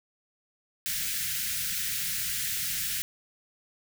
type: band-stop noise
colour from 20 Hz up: white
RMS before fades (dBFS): -31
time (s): 0.86-3.02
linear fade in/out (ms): 0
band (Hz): 200 to 1500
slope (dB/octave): 48
effects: none